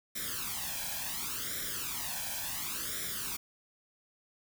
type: noise with flanger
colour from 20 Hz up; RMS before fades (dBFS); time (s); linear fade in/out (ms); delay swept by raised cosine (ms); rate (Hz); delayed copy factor
white; -37; 0.15-3.37; 10; 0.54 to 1.25; 0.7; +0.8
effects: none